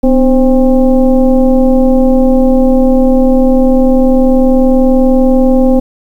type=tone with frequency modulation; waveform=sine; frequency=252.9 Hz; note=B3; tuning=41 cents sharp; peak=-4 dBFS; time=0.03-5.8 s; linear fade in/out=10 ms; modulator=273 Hz; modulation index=1.1; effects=7-bit